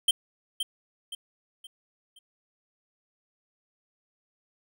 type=tone with echo; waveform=square; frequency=3136 Hz; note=G7; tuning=in tune; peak=-19 dBFS; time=0.08-0.11 s; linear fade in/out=5 ms; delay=520 ms; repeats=4; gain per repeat=-8 dB; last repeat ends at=2.19 s; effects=none